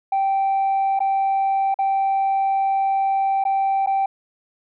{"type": "tone with dropouts", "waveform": "sine", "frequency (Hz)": 780, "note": "G5", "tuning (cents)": -9, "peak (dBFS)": -15, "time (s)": [0.12, 4.06], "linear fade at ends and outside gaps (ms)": 5, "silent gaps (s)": [[0.992, 1.003], [1.743, 1.788], [3.44, 3.451], [3.862, 3.871]], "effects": ["tanh soft clip ceiling -15 dBFS"]}